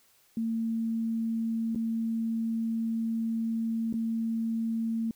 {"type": "tone with dropouts", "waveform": "sine", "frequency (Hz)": 226.5, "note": "A#3", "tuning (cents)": -50, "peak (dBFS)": -27, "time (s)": [0.37, 5.11], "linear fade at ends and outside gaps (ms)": 2, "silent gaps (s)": [[1.749, 1.758], [3.927, 3.939]], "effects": ["white hiss -64 dBFS RMS until 5.15 s"]}